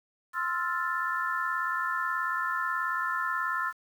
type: chord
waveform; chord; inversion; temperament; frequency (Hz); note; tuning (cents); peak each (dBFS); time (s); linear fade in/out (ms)
sine; F major seventh; second; equal; 1046.5 / 1318.5 / 1396.9 / 1760; C6 / E6 / F6 / A6; 0 / 0 / 0 / 0; -33; 0.33-3.73; 50
effects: 9-bit